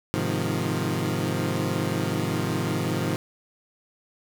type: chord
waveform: 20% pulse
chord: F minor seventh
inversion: first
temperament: equal with one note detuned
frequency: 105.52 / 130.81 / 155.56 / 174.61 Hz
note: Ab2 / C3 / Eb3 / F3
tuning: +28 / 0 / 0 / 0 cents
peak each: -25 dBFS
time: 0.14-3.16 s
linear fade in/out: 0 ms
effects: none